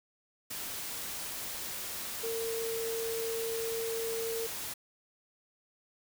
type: tone in noise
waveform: sine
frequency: 455.1 Hz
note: A#4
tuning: 42 cents flat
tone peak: -33 dBFS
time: 2.23-4.47 s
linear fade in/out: 10 ms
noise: white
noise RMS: -39 dBFS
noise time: 0.5-4.74 s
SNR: +3 dB
effects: none